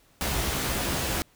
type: noise with comb filter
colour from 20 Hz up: pink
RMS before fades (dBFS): -28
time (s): 0.21-1.22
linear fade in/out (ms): 0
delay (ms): 15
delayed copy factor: +0.6
effects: pink hiss -61 dBFS RMS until 1.35 s